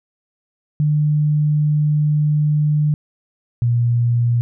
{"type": "tone pair in turn", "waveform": "sine", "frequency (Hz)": [150, 119.43], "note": ["D3", "A#2"], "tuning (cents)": [37, 42], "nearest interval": "major third", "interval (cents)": 395, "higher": "first", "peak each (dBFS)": -13, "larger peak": "neither", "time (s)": [[0.8, 2.94], [3.62, 4.41]], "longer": "first", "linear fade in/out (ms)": 0, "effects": []}